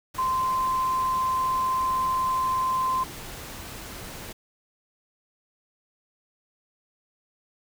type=tone in noise; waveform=sine; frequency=1038 Hz; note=C6; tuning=14 cents flat; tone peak=-22 dBFS; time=0.18-3.04 s; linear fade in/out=10 ms; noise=pink; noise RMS=-39 dBFS; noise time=0.14-4.33 s; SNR=+14 dB; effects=none